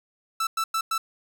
45% pulse tone bursts, 1324 Hz, E6, 7 cents sharp, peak -23 dBFS, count 4, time 0.4-0.98 s, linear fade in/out 5 ms, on 70 ms, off 100 ms, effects none

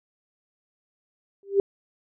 sine tone with exponential growth, 396.3 Hz, G4, 19 cents sharp, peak -12 dBFS, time 1.43-1.6 s, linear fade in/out 1 ms, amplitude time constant 35 ms, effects none

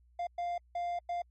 triangle tone bursts at uneven times, 698.5 Hz, F5, in tune, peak -30 dBFS, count 4, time 0.19-0.27 / 0.38-0.58 / 0.75-0.99 / 1.09-1.22 s, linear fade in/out 5 ms, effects added 60 Hz sine -61 dBFS peak until 1.3 s + MP3 32 kbps

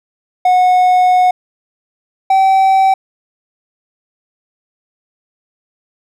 triangle tone pair in turn, 731 / 769.3 Hz, F#5 / G5, -21 / -33 cents, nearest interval minor second, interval 88 cents, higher second, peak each -5 dBFS, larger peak neither, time 0.45-1.31 / 2.3-2.94 s, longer first, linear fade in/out 5 ms, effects none

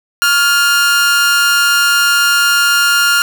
sawtooth tone with amplitude modulation, 1406 Hz, F6, 11 cents sharp, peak -3 dBFS, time 0.22-3.22 s, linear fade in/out 0 ms, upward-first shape sine, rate 294 Hz, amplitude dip 50%, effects none

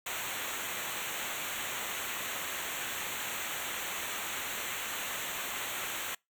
pink noise with comb filter, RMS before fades -37 dBFS, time 0.06-6.15 s, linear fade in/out 5 ms, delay 0.2 ms, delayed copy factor -0.95, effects noise-tail reverb RT60 0.2 s tail -26 dB re dry

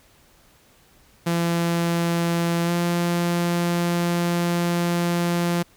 sawtooth tone with pitch glide, 169.9 to 172.77 Hz, F3 to F3, -47 to -18 cents, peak -16 dBFS, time 1.26-5.63 s, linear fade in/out 10 ms, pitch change +29 cents, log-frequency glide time 2.65-2.71 s, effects pink hiss -56 dBFS RMS until 5.76 s

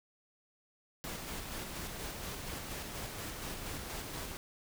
pink noise with tremolo, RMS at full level -41 dBFS, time 1.04-4.37 s, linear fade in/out 0 ms, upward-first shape square, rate 4.2 Hz, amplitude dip 25%, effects none

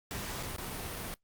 pink noise with dropouts, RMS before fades -39 dBFS, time 0.11-1.14 s, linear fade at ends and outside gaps 0 ms, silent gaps 0.427-0.432 / 0.563-0.583 s, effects noise-tail reverb RT60 0.1 s tail -19 dB re dry + Opus 48 kbps

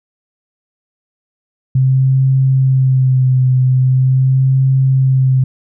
sine tone with vibrato, 130.81 Hz, C3, in tune, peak -8 dBFS, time 1.75-5.44 s, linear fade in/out 5 ms, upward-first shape sine, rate 0.42 Hz, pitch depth 29 cents each way, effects none

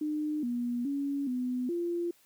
sine tone with pitch steps, 302.7 / 241.4 / 280.8 / 250.5 / 344.8 Hz, D#4 / B3 / C#4 / B3 / F4, -48 / -39 / +22 / +25 / -22 cents, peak -29 dBFS, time 0.01-2.11 s, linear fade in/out 5 ms, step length 420 ms, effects white hiss -64 dBFS RMS until 2.25 s + high-pass 100 Hz 12 dB/octave

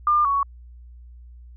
sine tone pair in turn, 1200 / 1116.8 Hz, D6 / C#6, +37 / +13 cents, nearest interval minor second, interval 124 cents, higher first, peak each -15 / -18 dBFS, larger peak first, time 0.07-0.25 / 0.25-0.43 s, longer neither, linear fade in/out 2 ms, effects added 60 Hz sine -41 dBFS peak until 1.56 s

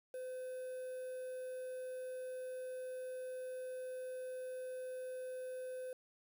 triangle tone with quantisation, 511 Hz, C5, 41 cents flat, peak -40 dBFS, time 0.14-5.93 s, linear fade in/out 2 ms, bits 10, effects none

